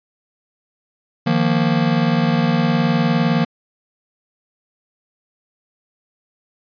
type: chord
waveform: square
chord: Eb suspended second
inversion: none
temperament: just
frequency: 155.56 / 175.01 / 233.3 Hz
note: Eb3 / F3 / Bb3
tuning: 0 / +4 / +2 cents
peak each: -20 / -20 / -19 dBFS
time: 1.26-3.45 s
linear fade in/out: 10 ms
effects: resampled to 11025 Hz